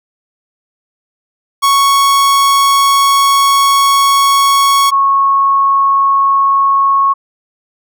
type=tone pair in turn; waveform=45% pulse / sine; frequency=1108.7 / 1099.1 Hz; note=C#6 / C#6; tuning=0 / -15 cents; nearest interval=unison; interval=15 cents; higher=first; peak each=-7 dBFS; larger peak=neither; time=1.62-4.91 / 4.91-7.14 s; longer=first; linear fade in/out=20 ms; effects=none